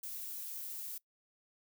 violet noise, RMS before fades -43 dBFS, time 0.03-0.98 s, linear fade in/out 5 ms, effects noise-tail reverb RT60 0.1 s tail -21 dB re dry

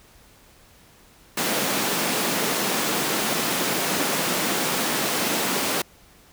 pink high-pass noise, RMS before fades -24 dBFS, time 1.37-5.82 s, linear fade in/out 5 ms, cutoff 180 Hz, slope 24 dB/octave, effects pink hiss -53 dBFS RMS until 6.32 s

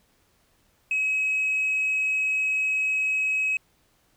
triangle tone with tanh clipping, 2554 Hz, D#7, 45 cents sharp, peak -22 dBFS, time 0.91-3.57 s, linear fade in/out 2 ms, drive 5 dB, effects pink hiss -65 dBFS RMS until 4.16 s

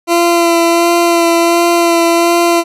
20% pulse tone with vibrato, 340 Hz, F4, 46 cents flat, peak -3 dBFS, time 0.07-2.64 s, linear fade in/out 50 ms, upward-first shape sine, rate 1.4 Hz, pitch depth 16 cents each way, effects resampled to 32000 Hz

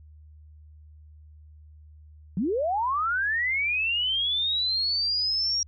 sine linear sweep, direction up, 161 to 5660 Hz, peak -23 dBFS, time 2.37-5.63 s, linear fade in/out 2 ms, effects added 76 Hz sine -47 dBFS peak until 5.67 s

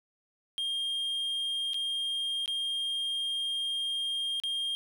triangle tone with dropouts, 3216 Hz, G7, 44 cents sharp, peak -28 dBFS, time 0.58-4.75 s, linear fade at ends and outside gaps 0 ms, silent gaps 1.734-1.743 / 2.459-2.478 / 4.4-4.436 s, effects none

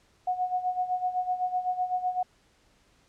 sine tone with tremolo, 731 Hz, F#5, 21 cents flat, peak -23 dBFS, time 0.27-2.23 s, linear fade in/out 5 ms, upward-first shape sine, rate 7.9 Hz, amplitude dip 75%, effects pink hiss -64 dBFS RMS until 3.08 s + low-pass 8000 Hz 12 dB/octave

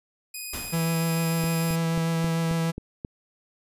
5% pulse tone, 2489 Hz, D#7, in tune, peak -23 dBFS, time 0.34-1.76 s, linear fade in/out 5 ms
pink noise with exponential decay, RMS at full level -33 dBFS, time 0.53-1.13 s, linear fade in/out 5 ms, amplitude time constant 130 ms
45% pulse tone with vibrato, 164.81 Hz, E3, in tune, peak -23 dBFS, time 0.72-2.72 s, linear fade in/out 20 ms, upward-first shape triangle, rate 6.7 Hz, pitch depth 14 cents each way
click train, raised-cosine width 3 ms, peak -20 dBFS, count 7, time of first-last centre 1.44-3.049 s, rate 3.73 Hz
effects resampled to 32000 Hz

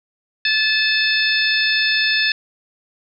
harmonic tone with a mistuned harmonic, 868 Hz, A5, 24 cents flat, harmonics 2 / 3 / 4 / 5 / 6, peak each -19 / -21 / -22 / -23 / -24 dBFS, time 0.45-2.32 s, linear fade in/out 2 ms, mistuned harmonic 4, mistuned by +52 cents, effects none

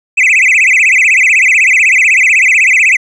triangle tone with vibrato, 2300 Hz, D7, 37 cents flat, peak -3 dBFS, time 0.17-2.97 s, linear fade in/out 10 ms, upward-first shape sine, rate 16 Hz, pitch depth 250 cents each way, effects resampled to 22050 Hz

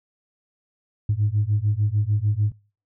sine beating tone pair, 101.4 / 108.1 Hz, G#2 / A2, -41 / -30 cents, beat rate 6.7 Hz, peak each -21 / -20 dBFS, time 1.09-2.52 s, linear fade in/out 5 ms, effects noise-tail reverb RT60 0.4 s tail -26 dB re dry + tanh soft clip ceiling -13 dBFS

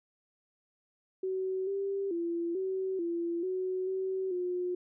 sine tone with pitch steps, 377 / 394.1 / 339.7 / 379.1 / 340.2 / 371.7 / 378.9 / 359 Hz, F#4 / G4 / F4 / F#4 / F4 / F#4 / F#4 / F4, +32 / +9 / -48 / +42 / -45 / +8 / +41 / +48 cents, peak -30 dBFS, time 1.23-4.75 s, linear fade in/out 5 ms, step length 440 ms, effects none

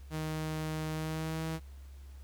sawtooth tone with pitch glide, 156.4 to 160.61 Hz, D#3 to E3, +9 to -45 cents, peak -30 dBFS, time 0.1-1.6 s, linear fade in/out 50 ms, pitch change +46 cents, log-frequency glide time 0.92-1.44 s, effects added 68 Hz sine -46 dBFS peak until 2.23 s + pink hiss -64 dBFS RMS until 2.23 s

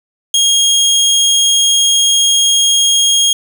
25% pulse tone, 3259 Hz, G#7, 33 cents flat, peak -5 dBFS, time 0.34-3.33 s, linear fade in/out 2 ms, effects none

